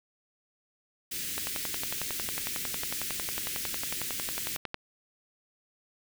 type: band-stop noise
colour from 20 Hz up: white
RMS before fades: -35 dBFS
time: 1.11-4.57 s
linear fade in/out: 10 ms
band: 410 to 1800 Hz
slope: 24 dB/octave
type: click train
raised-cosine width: 0.3 ms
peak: -17 dBFS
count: 38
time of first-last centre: 1.38-4.744 s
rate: 11 Hz
effects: none